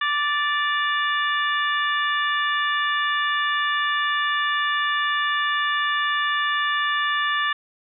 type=harmonic tone with a mistuned harmonic; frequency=586 Hz; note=D5; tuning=4 cents flat; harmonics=2 / 3 / 4 / 5 / 6; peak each=-24 / -23 / -35 / -31 / -30 dBFS; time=0.01-7.53 s; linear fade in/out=5 ms; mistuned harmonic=5; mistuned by=-28 cents; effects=none